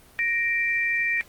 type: tone pair together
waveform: sine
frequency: 1864.7 / 2352 Hz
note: A#6 / D7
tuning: 0 / +2 cents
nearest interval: major third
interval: 402 cents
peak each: -24 dBFS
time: 0.19-1.21 s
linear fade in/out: 0 ms
effects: pink hiss -53 dBFS RMS until 1.28 s + Opus 24 kbps